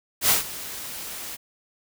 white noise with ADSR envelope, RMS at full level -17 dBFS, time 0.21-1.37 s, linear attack 82 ms, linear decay 140 ms, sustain -18 dB, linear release 24 ms, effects none

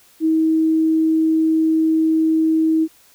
sine tone, 319.2 Hz, D#4, 44 cents sharp, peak -13 dBFS, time 0.2-2.88 s, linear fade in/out 50 ms, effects white hiss -52 dBFS RMS until 3.14 s

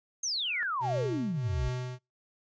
sine exponential sweep, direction down, 6560 to 52 Hz, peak -29 dBFS, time 0.23-1.69 s, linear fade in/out 5 ms
sine tone with exponential growth, 1443 Hz, F#6, 44 cents flat, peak -31 dBFS, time 0.42-0.63 s, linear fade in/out 0 ms, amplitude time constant 45 ms
square tone with tremolo, 126 Hz, B2, 35 cents sharp, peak -31 dBFS, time 0.8-1.99 s, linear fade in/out 50 ms, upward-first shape triangle, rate 1.4 Hz, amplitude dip 85%
effects noise-tail reverb RT60 0.2 s tail -23 dB re dry + resampled to 16000 Hz

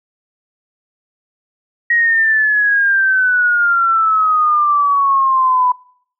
sine exponential sweep, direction down, 1897 to 990 Hz, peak -10 dBFS, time 1.9-5.72 s, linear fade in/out 5 ms, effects noise-tail reverb RT60 0.6 s tail -24 dB re dry

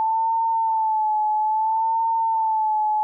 sine tone with vibrato, 880 Hz, A5, in tune, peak -18 dBFS, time 0-3.03 s, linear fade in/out 0 ms, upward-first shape sine, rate 0.6 Hz, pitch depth 52 cents each way, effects none

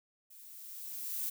violet noise with level ramp, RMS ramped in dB -55 to -35 dBFS, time 0.3-1.3 s, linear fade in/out 10 ms, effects none

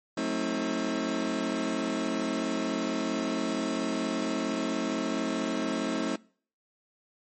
30% pulse chord, F# diminished seventh, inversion none, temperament just, 185 / 222 / 266.4 / 319.7 Hz, F#3 / A3 / C4 / Eb4, 0 / +16 / +31 / +47 cents, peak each -35 / -31 / -30 / -30 dBFS, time 0.17-6.16 s, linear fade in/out 5 ms, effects noise-tail reverb RT60 0.5 s tail -24 dB re dry + MP3 32 kbps

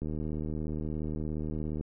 click train, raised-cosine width 3 ms, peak -23 dBFS, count 139, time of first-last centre 0.02-1.81 s, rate 77.1 Hz, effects none

